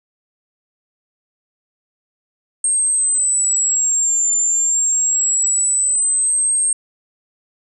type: linear two-way sweep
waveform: sine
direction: down then up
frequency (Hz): 8510 to 7180 to 8510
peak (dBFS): -11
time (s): 2.64-6.73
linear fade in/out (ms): 2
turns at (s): 4.33
effects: tanh soft clip ceiling -13 dBFS